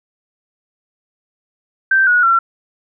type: tone with pitch steps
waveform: sine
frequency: 1561 / 1456.5 / 1358.9 Hz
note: G6 / F#6 / F6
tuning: -8 / -28 / -48 cents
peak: -9 dBFS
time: 1.91-2.39 s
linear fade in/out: 5 ms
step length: 160 ms
effects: none